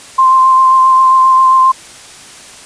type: tone with vibrato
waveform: sine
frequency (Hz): 1046.5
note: C6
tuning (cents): 0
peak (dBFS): -4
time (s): 0.18-1.72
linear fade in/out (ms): 10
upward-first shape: sine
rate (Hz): 7.5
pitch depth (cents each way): 14
effects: white hiss -34 dBFS RMS until 2.65 s + resampled to 22050 Hz